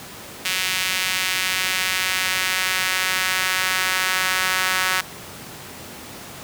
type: tone with high-pass filter sweep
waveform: sawtooth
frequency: 186 Hz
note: F#3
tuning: 9 cents sharp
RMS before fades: -22 dBFS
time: 0.45-5.01 s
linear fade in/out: 5 ms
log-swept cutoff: 2400 to 1500 Hz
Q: 1.4
effects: pink hiss -37 dBFS RMS until 6.43 s + high-pass 100 Hz 12 dB/octave